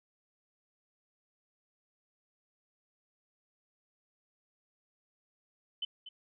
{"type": "tone with echo", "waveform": "sine", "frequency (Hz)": 3042, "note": "F#7", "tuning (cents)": 47, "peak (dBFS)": -32, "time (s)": [5.82, 5.85], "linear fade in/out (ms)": 5, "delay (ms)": 240, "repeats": 1, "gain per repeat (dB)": -12, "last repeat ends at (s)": 6.09, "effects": []}